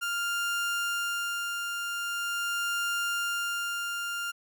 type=tone with tremolo; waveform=30% pulse; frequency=1400 Hz; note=F6; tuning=4 cents sharp; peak=-25 dBFS; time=0.01-4.32 s; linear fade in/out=20 ms; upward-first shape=sine; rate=0.43 Hz; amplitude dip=35%; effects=none